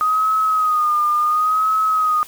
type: tone with vibrato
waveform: sine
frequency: 1244.5 Hz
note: D#6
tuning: in tune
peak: -14 dBFS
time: 0.01-2.23 s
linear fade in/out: 0 ms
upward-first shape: sine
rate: 0.71 Hz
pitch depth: 56 cents each way
effects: white hiss -41 dBFS RMS until 2.27 s